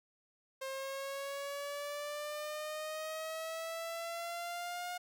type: exponential sweep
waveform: sawtooth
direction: up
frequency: 531 to 717 Hz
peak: -35 dBFS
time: 0.61-4.98 s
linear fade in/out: 10 ms
effects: none

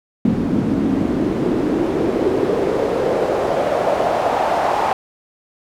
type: noise with band-pass filter sweep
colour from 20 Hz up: pink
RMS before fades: -18 dBFS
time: 0.25-4.93 s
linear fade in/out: 2 ms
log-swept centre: 220 to 820 Hz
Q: 3.1
effects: none

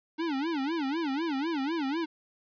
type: tone with vibrato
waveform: square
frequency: 299.8 Hz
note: D4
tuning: 36 cents sharp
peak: -29 dBFS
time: 0.18-2.06 s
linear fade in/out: 20 ms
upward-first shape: sine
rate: 4 Hz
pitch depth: 220 cents each way
effects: resampled to 11025 Hz + 10-bit

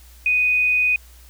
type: tone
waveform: sine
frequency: 2489 Hz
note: D#7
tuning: in tune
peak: -15 dBFS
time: 0.26-0.96 s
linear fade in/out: 2 ms
effects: added 60 Hz sine -44 dBFS peak until 1.29 s + white hiss -51 dBFS RMS until 1.29 s

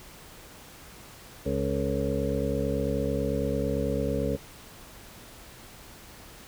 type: harmonic tone with a mistuned harmonic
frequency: 69 Hz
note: C#2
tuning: 7 cents flat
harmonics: 1 / 2 / 3 / 4 / 6 / 7 / 8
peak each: -33 / -33 / -33 / -33 / -33 / -33 / -33 dBFS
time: 1.45-4.37 s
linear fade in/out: 20 ms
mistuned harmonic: 6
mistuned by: +64 cents
effects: pink hiss -48 dBFS RMS until 6.47 s

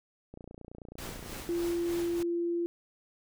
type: click train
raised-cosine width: 2 ms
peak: -32 dBFS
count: 32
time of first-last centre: 0.34-1.398 s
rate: 29.3 Hz
type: noise with tremolo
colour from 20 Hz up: pink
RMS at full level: -41 dBFS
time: 0.98-2.23 s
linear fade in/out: 5 ms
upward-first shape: sine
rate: 3.3 Hz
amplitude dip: 50%
type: tone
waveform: sine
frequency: 343.1 Hz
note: F4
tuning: 31 cents flat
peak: -28 dBFS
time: 1.49-2.66 s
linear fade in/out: 0 ms
effects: none

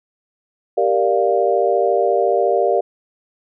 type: chord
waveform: sine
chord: G minor seventh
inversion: none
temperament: equal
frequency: 392 / 466.2 / 587.3 / 698.5 Hz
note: G4 / Bb4 / D5 / F5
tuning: 0 / 0 / 0 / 0 cents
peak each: -19 dBFS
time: 0.77-2.81 s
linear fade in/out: 10 ms
effects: none

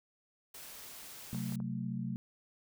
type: noise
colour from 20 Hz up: white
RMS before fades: -49 dBFS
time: 0.54-1.56 s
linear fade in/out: 5 ms
type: chord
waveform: sine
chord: F# diminished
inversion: second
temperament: equal with one note detuned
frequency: 130.81 / 185 / 222.4 Hz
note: C3 / F#3 / A3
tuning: 0 / 0 / +19 cents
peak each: -39 dBFS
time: 1.33-2.16 s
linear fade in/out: 0 ms
type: clicks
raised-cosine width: 1 ms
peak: -36 dBFS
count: 3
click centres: 1.347 / 1.523 / 1.602 s
effects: none

